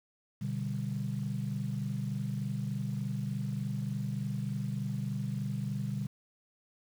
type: chord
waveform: sine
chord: G major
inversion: first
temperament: equal with one note detuned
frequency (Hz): 123.47 / 146.83 / 197.13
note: B2 / D3 / G3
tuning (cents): 0 / 0 / +10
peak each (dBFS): -35 / -36 / -36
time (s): 0.41-6.07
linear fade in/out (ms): 10
effects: tanh soft clip ceiling -23 dBFS + 9-bit